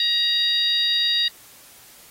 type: harmonic tone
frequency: 946 Hz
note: A#5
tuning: 25 cents sharp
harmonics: 2 / 3 / 4 / 5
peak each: -29 / -31 / -19 / -25 dBFS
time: 0-1.28 s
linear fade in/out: 2 ms
effects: white hiss -48 dBFS RMS until 2.1 s + AAC 48 kbps